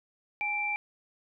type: tone pair together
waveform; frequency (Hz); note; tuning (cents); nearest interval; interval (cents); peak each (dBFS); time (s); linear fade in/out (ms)
sine; 830.6 / 2349; G#5 / D7; 0 / 0; octave + tritone; 1800; -35 / -29; 0.41-0.76; 0
effects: none